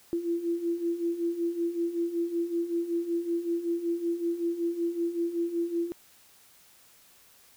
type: beating tone pair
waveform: sine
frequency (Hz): 336.2 / 341.5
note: E4 / F4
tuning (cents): +34 / -39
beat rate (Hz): 5.3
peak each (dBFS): -33 / -28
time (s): 0.13-5.92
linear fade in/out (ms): 0
effects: white hiss -58 dBFS RMS until 7.56 s

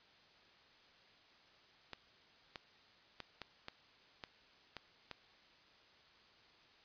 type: clicks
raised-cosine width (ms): 0.2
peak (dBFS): -27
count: 8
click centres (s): 1.933 / 2.558 / 3.203 / 3.417 / 3.684 / 4.238 / 4.767 / 5.113
effects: white hiss -65 dBFS RMS until 6.84 s + resampled to 11025 Hz

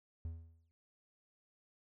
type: tone with exponential decay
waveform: triangle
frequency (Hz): 82.2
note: E2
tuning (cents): -4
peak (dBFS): -35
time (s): 0.25-0.71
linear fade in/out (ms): 0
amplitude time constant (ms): 100
effects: none

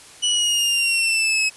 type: linear sweep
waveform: sawtooth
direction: down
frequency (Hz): 2960 to 2556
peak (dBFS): -14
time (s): 0.22-1.5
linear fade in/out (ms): 20
effects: white hiss -44 dBFS RMS until 1.56 s + resampled to 24000 Hz

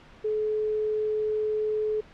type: tone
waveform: sine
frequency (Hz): 428.7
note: A4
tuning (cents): -45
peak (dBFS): -24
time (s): 0.24-2.01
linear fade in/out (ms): 10
effects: pink hiss -51 dBFS RMS until 2.13 s + low-pass 3000 Hz 12 dB/octave

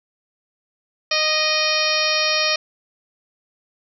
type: harmonic tone with a mistuned harmonic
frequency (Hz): 617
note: D#5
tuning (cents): -15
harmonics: 1 / 2 / 3 / 4 / 5 / 6 / 7 / 8 / 9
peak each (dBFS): -25 / -27 / -27 / -23 / -28 / -29 / -25 / -27 / -24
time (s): 1.11-2.56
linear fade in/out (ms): 5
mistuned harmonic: 3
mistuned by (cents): +22
effects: none

